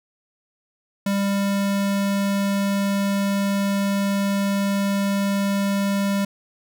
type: tone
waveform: square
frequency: 198.8 Hz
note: G3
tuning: 25 cents sharp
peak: -20 dBFS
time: 1.06-6.25 s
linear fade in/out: 5 ms
effects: none